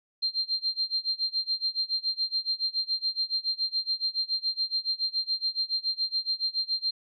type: tone with tremolo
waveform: sine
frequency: 4172 Hz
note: C8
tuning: 6 cents flat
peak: -23 dBFS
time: 0.22-6.91 s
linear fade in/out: 10 ms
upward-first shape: sine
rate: 7.1 Hz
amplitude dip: 95%
effects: none